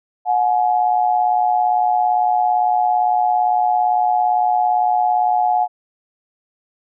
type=tone pair together; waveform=sine; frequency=729 / 846.7 Hz; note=F#5 / G#5; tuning=-26 / +33 cents; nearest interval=minor third; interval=259 cents; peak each=-15 / -18 dBFS; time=0.25-5.68 s; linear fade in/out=50 ms; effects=none